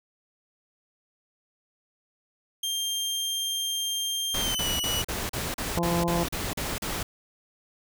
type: tone with pitch glide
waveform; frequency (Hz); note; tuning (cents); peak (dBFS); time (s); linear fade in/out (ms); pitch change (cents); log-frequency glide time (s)
sawtooth; 3189 to 2941; G7 to F#7; +29 to -11; -24; 2.63-5.02; 5; -140; 4.39-4.67
type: noise bursts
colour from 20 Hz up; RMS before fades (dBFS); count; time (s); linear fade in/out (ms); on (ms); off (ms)
pink; -31; 11; 4.34-7.03; 5; 210; 38
type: harmonic tone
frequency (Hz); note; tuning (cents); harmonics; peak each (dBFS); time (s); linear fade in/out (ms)
171.3; F3; -33; 1 / 2 / 3 / 4 / 5 / 6; -27 / -30 / -32 / -33 / -34 / -35; 5.77-6.24; 5
effects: none